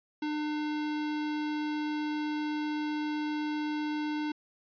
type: tone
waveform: square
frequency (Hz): 301.3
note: D4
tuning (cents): +44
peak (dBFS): -31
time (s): 0.22-4.32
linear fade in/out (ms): 5
effects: resampled to 11025 Hz